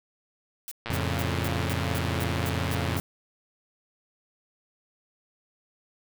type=noise bursts; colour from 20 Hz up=blue; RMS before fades=-37 dBFS; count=10; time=0.68-3 s; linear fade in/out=0 ms; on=34 ms; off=220 ms
type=click train; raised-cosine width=0.3 ms; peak=-17 dBFS; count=245; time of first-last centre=0.86-2.963 s; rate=116 Hz
type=chord; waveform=sawtooth; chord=F augmented; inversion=none; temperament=equal; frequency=87.31 / 110 / 138.59 Hz; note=F2 / A2 / C#3; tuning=0 / 0 / 0 cents; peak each=-25 / -30 / -28 dBFS; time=0.9-3 s; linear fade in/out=0 ms
effects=none